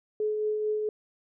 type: tone with tremolo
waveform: sine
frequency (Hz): 426.5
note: G#4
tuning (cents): +46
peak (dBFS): -24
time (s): 0.2-0.89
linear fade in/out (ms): 2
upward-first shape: triangle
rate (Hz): 4.5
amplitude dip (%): 35
effects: none